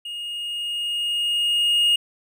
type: tone with level ramp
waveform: triangle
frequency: 2856 Hz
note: F7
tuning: 38 cents sharp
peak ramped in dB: -28 to -13 dBFS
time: 0.05-1.96 s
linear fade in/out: 5 ms
effects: none